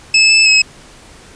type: tone with pitch steps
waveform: 25% pulse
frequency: 2606 / 2624 / 2568 Hz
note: E7 / E7 / E7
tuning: -20 / -9 / -46 cents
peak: -3 dBFS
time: 0.14-0.62 s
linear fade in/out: 5 ms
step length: 160 ms
effects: pink hiss -40 dBFS RMS until 1.35 s + resampled to 22050 Hz